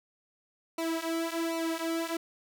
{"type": "tone with flanger", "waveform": "sawtooth", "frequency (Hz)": 329.6, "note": "E4", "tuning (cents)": 0, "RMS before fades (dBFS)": -32, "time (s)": [0.78, 2.17], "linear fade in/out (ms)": 5, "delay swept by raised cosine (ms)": [0.59, 4.19], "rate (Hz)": 1.3, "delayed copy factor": -0.85, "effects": []}